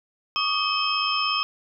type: tone cluster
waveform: sine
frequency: 1132 / 1229 / 2561 / 3149 / 5240 Hz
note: C#6 / D#6 / D#7 / G7 / E8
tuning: +36 / -22 / +49 / +7 / -11 cents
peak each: -28 dBFS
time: 0.36-1.43 s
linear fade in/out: 0 ms
effects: none